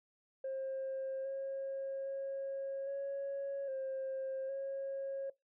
sine tone with pitch steps, 533 / 542 / 545 / 554 / 532 / 545 Hz, C5 / C#5 / C#5 / C#5 / C5 / C#5, +32 / -39 / -29 / -1 / +29 / -29 cents, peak -35 dBFS, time 0.44-5.3 s, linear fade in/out 5 ms, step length 810 ms, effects noise-tail reverb RT60 0.2 s tail -23 dB re dry + tanh soft clip ceiling -34 dBFS

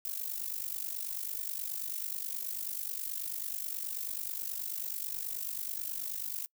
violet noise with amplitude modulation, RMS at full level -34 dBFS, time 0.05-6.46 s, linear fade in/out 0 ms, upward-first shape sine, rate 49.3 Hz, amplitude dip 80%, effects noise-tail reverb RT60 0.1 s tail -26 dB re dry

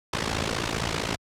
pink noise with amplitude modulation, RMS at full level -23 dBFS, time 0.13-1.16 s, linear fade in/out 5 ms, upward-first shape sine, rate 55.4 Hz, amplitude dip 85%, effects high-pass 60 Hz 12 dB/octave + low-pass 6000 Hz 12 dB/octave

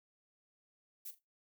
violet noise with echo, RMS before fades -45 dBFS, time 1.05-1.11 s, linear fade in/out 10 ms, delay 41 ms, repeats 2, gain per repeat -14 dB, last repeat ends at 1.192 s, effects noise-tail reverb RT60 0.2 s tail -17 dB re dry

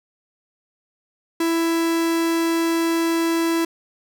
45% pulse tone, 331.5 Hz, E4, 10 cents sharp, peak -18 dBFS, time 1.4-3.65 s, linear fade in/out 5 ms, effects none

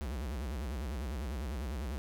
square tone with vibrato, 66.3 Hz, C2, 23 cents sharp, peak -36 dBFS, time 0.01-1.98 s, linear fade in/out 0 ms, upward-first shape sine, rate 10 Hz, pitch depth 260 cents each way, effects none

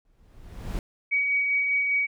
brown noise with exponential growth, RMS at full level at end -26 dBFS, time 0.05-0.79 s, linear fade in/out 1 ms, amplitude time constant 160 ms
sine tone with tremolo, 2261 Hz, C#7, 34 cents sharp, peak -20 dBFS, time 1.11-2.07 s, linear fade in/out 20 ms, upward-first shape sine, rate 5 Hz, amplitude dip 30%
effects none

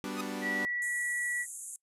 sawtooth chord, G major seventh, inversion none, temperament equal, 196 / 246.9 / 293.7 / 370 Hz, G3 / B3 / D4 / F#4, 0 / 0 / 0 / 0 cents, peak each -36 / -36 / -35 / -41 dBFS, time 0.04-0.65 s, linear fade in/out 0 ms
sawtooth tone with exponential growth, 1247 Hz, D#6, 3 cents sharp, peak -28 dBFS, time 0.12-0.21 s, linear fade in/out 5 ms, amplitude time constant 19 ms
sine tone, 1945 Hz, B6, 27 cents flat, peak -31 dBFS, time 0.41-1.46 s, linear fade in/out 50 ms
white band-pass noise, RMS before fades -43 dBFS, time 0.82-1.76 s, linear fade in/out 0 ms, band 6700 to 11000 Hz, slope 96 dB/octave
effects noise-tail reverb RT60 0.1 s tail -23 dB re dry + resampled to 32000 Hz

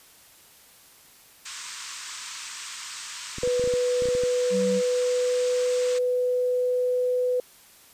white band-pass noise, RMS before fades -38 dBFS, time 1.45-5.99 s, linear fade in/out 10 ms, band 940 to 8600 Hz, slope 96 dB/octave
clicks, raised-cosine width 3 ms, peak -23 dBFS, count 12, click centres 3.384 / 3.435 / 3.475 / 3.596 / 3.64 / 3.675 / 3.738 / 4.022 / 4.056 / 4.087 / 4.151 / 4.236 s
sine tone with pitch glide, 493.9 to 499.1 Hz, B4 to B4, 0 to +18 cents, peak -21 dBFS, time 3.43-7.4 s, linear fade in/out 2 ms, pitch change +18 cents, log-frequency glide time 3.59-7.08 s
triangle tone, 191.2 Hz, G3, 43 cents flat, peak -24 dBFS, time 4.5-4.82 s, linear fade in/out 50 ms
effects white hiss -53 dBFS RMS until 7.93 s + resampled to 32000 Hz

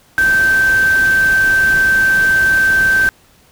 sine tone in noise, 1555 Hz, G6, 14 cents flat, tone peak -9 dBFS, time 0.18-3.09 s, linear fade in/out 0 ms, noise pink, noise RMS -26 dBFS, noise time 0.18-3.09 s, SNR +14 dB, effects pink hiss -50 dBFS RMS until 3.51 s

